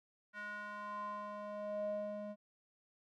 square tone with band-pass filter sweep, 207.7 Hz, G#3, in tune, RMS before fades -43 dBFS, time 0.33-2.36 s, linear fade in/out 50 ms, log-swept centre 1600 to 460 Hz, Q 5, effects none

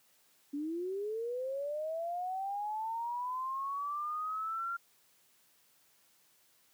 sine linear sweep, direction up, 279.8 to 1390 Hz, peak -34 dBFS, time 0.53-4.77 s, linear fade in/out 10 ms, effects white hiss -68 dBFS RMS until 6.73 s + high-pass 100 Hz 12 dB/octave

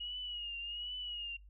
sine tone with vibrato, 2883 Hz, F#7, 46 cents flat, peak -39 dBFS, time 0-1.37 s, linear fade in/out 10 ms, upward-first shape triangle, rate 1.3 Hz, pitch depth 72 cents each way, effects noise-tail reverb RT60 0.2 s tail -26 dB re dry + added 50 Hz sine -54 dBFS peak until 1.49 s

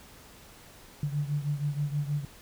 sine beating tone pair, 144.1 / 150.4 Hz, D3 / D3, -33 / +42 cents, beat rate 6.3 Hz, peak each -29 / -33 dBFS, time 1.03-2.25 s, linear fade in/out 2 ms, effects pink hiss -52 dBFS RMS until 2.41 s

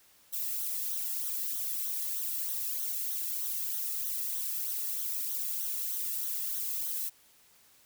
violet noise with flanger, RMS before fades -34 dBFS, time 0.32-7.1 s, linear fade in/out 20 ms, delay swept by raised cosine 0.4 to 1.37 ms, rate 3.2 Hz, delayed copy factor -0.65, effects white hiss -62 dBFS RMS until 7.85 s

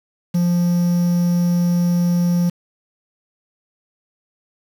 triangle tone with quantisation, 174.61 Hz, F3, in tune, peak -12 dBFS, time 0.34-2.5 s, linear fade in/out 10 ms, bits 6, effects none

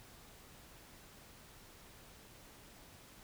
silence, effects pink hiss -58 dBFS RMS until 3.23 s

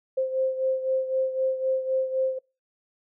sine beating tone pair, 523.3 / 527.2 Hz, C5 / C5, 0 / +13 cents, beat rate 3.9 Hz, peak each -24 / -30 dBFS, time 0.17-2.39 s, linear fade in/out 10 ms, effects noise-tail reverb RT60 0.3 s tail -26 dB re dry

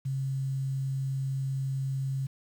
sine tone with quantisation, 134.6 Hz, C3, 49 cents sharp, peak -28 dBFS, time 0.05-2.27 s, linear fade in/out 10 ms, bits 9, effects none

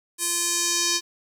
square tone with band-pass filter sweep, 345.5 Hz, F4, 19 cents flat, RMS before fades -24 dBFS, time 0.18-1.01 s, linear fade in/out 50 ms, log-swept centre 9200 to 5400 Hz, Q 2.1, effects 8-bit

